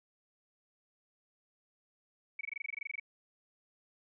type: tone bursts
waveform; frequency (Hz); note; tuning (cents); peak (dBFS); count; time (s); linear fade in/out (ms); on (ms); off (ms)
sine; 2262; C#7; +34; -35; 15; 2.39-2.998; 5; 20; 22
effects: none